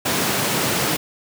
pink high-pass noise, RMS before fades -21 dBFS, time 0.05-0.97 s, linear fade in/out 10 ms, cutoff 120 Hz, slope 24 dB/octave, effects none

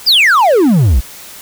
triangle exponential sweep, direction down, 5200 to 51.91 Hz, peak -4 dBFS, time 0.06-1.01 s, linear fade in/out 20 ms, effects white hiss -33 dBFS RMS until 1.41 s

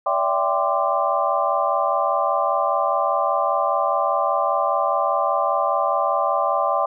sine tone cluster, 578 / 663 / 787 / 1039 / 1179 Hz, D5 / E5 / G5 / C6 / D6, -28 / +10 / +7 / -12 / +6 cents, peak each -24 dBFS, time 0.06-6.86 s, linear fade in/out 5 ms, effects none

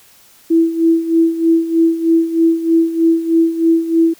sine tone with tremolo, 329.6 Hz, E4, in tune, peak -7 dBFS, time 0.5-4.14 s, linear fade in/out 10 ms, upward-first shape sine, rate 3.2 Hz, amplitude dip 75%, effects white hiss -47 dBFS RMS until 4.19 s

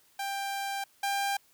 sawtooth tone pair in turn, 791 / 796 Hz, G5 / G5, +15 / +26 cents, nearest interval unison, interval 11 cents, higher second, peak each -28 / -24 dBFS, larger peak second, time 0.19-0.84 / 1.03-1.37 s, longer first, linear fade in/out 5 ms, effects white hiss -64 dBFS RMS until 1.53 s

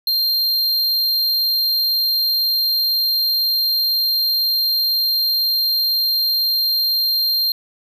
square tone, 4186 Hz, C8, in tune, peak -16 dBFS, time 0.07-7.52 s, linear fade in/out 2 ms, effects none

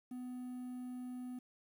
triangle tone with quantisation, 250 Hz, B3, 21 cents sharp, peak -40 dBFS, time 0.11-1.39 s, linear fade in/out 5 ms, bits 11, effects none

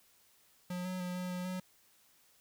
square tone with pitch steps, 179.6 / 184 / 179.8 / 181.5 / 180.4 / 184 Hz, F3 / F#3 / F#3 / F#3 / F#3 / F#3, +49 / -9 / -49 / -33 / -44 / -9 cents, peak -37 dBFS, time 0.7-1.6 s, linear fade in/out 5 ms, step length 150 ms, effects white hiss -67 dBFS RMS until 2.4 s

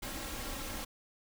pink noise with comb filter, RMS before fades -40 dBFS, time 0.02-0.85 s, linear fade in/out 10 ms, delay 3.7 ms, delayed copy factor +0.6, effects none

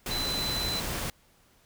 sine tone in noise, 4021 Hz, B7, 30 cents sharp, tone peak -30 dBFS, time 0.11-0.8 s, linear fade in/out 2 ms, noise pink, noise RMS -33 dBFS, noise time 0.06-1.1 s, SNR 0 dB, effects pink hiss -63 dBFS RMS until 1.65 s

